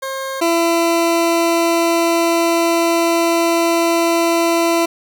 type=tone pair in turn; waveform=20% pulse; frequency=535 / 336 Hz; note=C5 / E4; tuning=+38 / +33 cents; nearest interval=minor sixth; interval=805 cents; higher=first; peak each=-17 / -8 dBFS; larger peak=second; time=0.02-0.41 / 0.41-4.86 s; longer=second; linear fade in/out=10 ms; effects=none